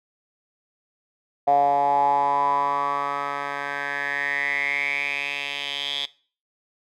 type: tone with band-pass filter sweep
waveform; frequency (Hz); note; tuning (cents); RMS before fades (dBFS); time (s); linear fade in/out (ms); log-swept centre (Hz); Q
10% pulse; 141.9; C#3; +41; -24; 1.47-6.06; 10; 700 to 3400; 7.7
effects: noise-tail reverb RT60 0.4 s tail -20 dB re dry